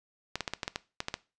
clicks, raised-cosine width 0.2 ms, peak -14 dBFS, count 10, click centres 0.356 / 0.407 / 0.478 / 0.536 / 0.632 / 0.679 / 0.759 / 1.004 / 1.084 / 1.141 s, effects noise-tail reverb RT60 0.3 s tail -19 dB re dry + resampled to 22050 Hz

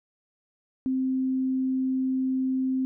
sine tone, 261.1 Hz, C4, 3 cents flat, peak -23 dBFS, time 0.86-2.85 s, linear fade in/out 0 ms, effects none

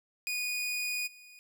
sawtooth tone with level steps, 2466 Hz, D#7, 16 cents flat, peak -28 / -48 dBFS, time 0.27-1.39 s, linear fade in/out 0 ms, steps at 1.06 s, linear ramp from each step 20 ms, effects none

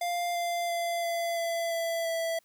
square tone with pitch steps, 698.5 / 692.1 / 685.7 / 679.4 / 673.1 / 667 / 660.8 Hz, F5 / F5 / F5 / F5 / E5 / E5 / E5, 0 / -16 / -32 / -48 / +36 / +20 / +4 cents, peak -29 dBFS, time 0.01-2.39 s, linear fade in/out 5 ms, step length 340 ms, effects white hiss -68 dBFS RMS until 2.44 s

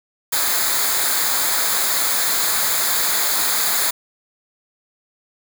white noise with comb filter, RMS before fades -19 dBFS, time 0.32-3.91 s, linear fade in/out 10 ms, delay 0.35 ms, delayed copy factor -0.7, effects none

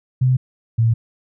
sine tone pair in turn, 128.2 / 114.21 Hz, C3 / A#2, -35 / -35 cents, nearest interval major second, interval 200 cents, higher first, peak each -12 dBFS, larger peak neither, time 0.21-0.37 / 0.78-0.94 s, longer neither, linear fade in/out 10 ms, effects none

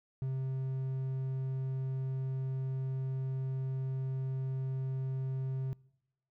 triangle tone, 132.2 Hz, C3, 18 cents sharp, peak -30 dBFS, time 0.22-5.73 s, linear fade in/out 0 ms, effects noise-tail reverb RT60 0.9 s tail -25 dB re dry

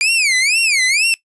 sawtooth tone with vibrato, 2349 Hz, D7, in tune, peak -9 dBFS, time 0.01-1.14 s, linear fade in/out 0 ms, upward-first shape sine, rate 2.1 Hz, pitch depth 270 cents each way, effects noise-tail reverb RT60 0.1 s tail -19 dB re dry + resampled to 24000 Hz

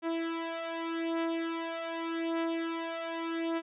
sawtooth beating tone pair, 330 / 330.84 Hz, E4 / E4, +2 / +6 cents, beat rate 0.84 Hz, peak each -32 / -30 dBFS, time 0.02-3.62 s, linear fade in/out 50 ms, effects resampled to 8000 Hz

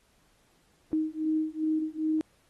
sine beating tone pair, 311.8 / 314.3 Hz, D#4 / D#4, +4 / +18 cents, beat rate 2.5 Hz, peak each -29 dBFS, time 0.93-2.21 s, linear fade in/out 0 ms, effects pink hiss -67 dBFS RMS until 2.49 s + AAC 32 kbps

